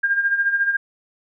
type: tone with tremolo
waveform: sine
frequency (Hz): 1608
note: G6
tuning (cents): +44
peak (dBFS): -14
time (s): 0.03-0.77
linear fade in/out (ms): 10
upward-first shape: sine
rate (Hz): 14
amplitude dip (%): 65
effects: none